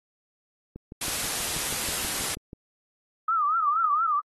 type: click train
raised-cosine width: 3 ms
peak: -26 dBFS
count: 12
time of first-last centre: 0.76-2.531 s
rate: 6.21 Hz
type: noise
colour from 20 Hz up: white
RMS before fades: -29 dBFS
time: 1.01-2.35 s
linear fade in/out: 5 ms
type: tone with vibrato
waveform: sine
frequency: 1253 Hz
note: D#6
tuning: 12 cents sharp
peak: -21 dBFS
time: 3.28-4.2 s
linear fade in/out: 5 ms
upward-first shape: triangle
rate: 4.3 Hz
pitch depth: 170 cents each way
effects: AAC 32 kbps